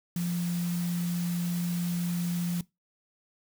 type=tone in noise; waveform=sine; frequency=174 Hz; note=F3; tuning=6 cents flat; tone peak=-27 dBFS; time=0.16-2.61 s; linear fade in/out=2 ms; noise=white; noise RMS=-42 dBFS; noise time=0.16-2.61 s; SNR=+12 dB; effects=noise-tail reverb RT60 0.2 s tail -21 dB re dry